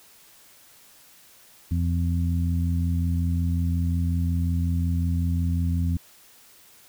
harmonic tone, 85.5 Hz, F2, 36 cents flat, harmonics 1 / 2 / 3, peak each -22 / -28 / -32 dBFS, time 1.71-5.97 s, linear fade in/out 5 ms, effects white hiss -53 dBFS RMS until 6.88 s

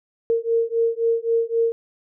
sine beating tone pair, 458 / 461.8 Hz, A#4 / A#4, -31 / -16 cents, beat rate 3.8 Hz, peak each -21 dBFS, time 0.3-1.72 s, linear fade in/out 0 ms, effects none

